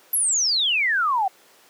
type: exponential sweep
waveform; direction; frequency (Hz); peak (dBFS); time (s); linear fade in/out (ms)
sine; down; 11840 to 737; -18; 0.13-1.28; 5
effects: pink hiss -53 dBFS RMS until 1.69 s + high-pass 400 Hz 12 dB/octave